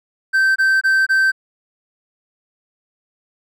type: tone bursts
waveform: triangle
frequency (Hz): 1554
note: G6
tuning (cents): -16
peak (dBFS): -10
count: 4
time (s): 0.33-1.319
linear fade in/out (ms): 20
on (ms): 230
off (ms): 23
effects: none